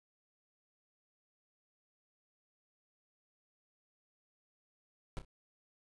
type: noise with echo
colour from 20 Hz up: brown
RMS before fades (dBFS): -38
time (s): 5.17-5.19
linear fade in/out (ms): 0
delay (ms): 29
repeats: 2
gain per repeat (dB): -11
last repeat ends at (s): 5.248
effects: resampled to 24000 Hz